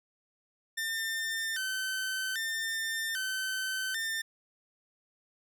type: tone with vibrato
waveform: sawtooth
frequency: 1661.2 Hz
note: G#6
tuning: in tune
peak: -28 dBFS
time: 0.77-4.22 s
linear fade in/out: 10 ms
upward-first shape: square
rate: 0.63 Hz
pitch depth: 140 cents each way
effects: none